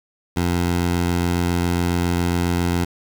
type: tone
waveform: 15% pulse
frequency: 87.31 Hz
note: F2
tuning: in tune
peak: -12 dBFS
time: 0.36-2.85 s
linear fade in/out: 10 ms
effects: 7-bit